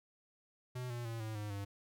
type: tone with pitch steps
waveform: square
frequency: 125.5 / 119.97 / 114.69 / 109.63 / 104.8 / 100.19 Hz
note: B2 / B2 / A#2 / A2 / G#2 / G2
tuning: +28 / -50 / -28 / -6 / +16 / +38 cents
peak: -40 dBFS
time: 0.75-1.65 s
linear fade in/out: 10 ms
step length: 150 ms
effects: none